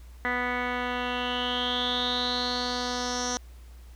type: tone with low-pass filter sweep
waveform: 10% pulse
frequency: 246.9 Hz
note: B3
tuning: in tune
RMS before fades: -29 dBFS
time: 0.25-3.37 s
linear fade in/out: 0 ms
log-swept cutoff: 2000 to 5800 Hz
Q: 8.6
effects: added 60 Hz sine -44 dBFS peak until 3.95 s + pink hiss -59 dBFS RMS until 3.95 s